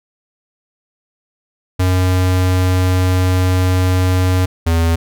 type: tone pair in turn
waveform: square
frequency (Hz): 92 / 82.94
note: F#2 / E2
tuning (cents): -9 / +11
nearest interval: major second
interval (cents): 180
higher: first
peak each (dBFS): -12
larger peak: neither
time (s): 1.79-4.46 / 4.66-4.96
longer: first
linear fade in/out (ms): 10
effects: none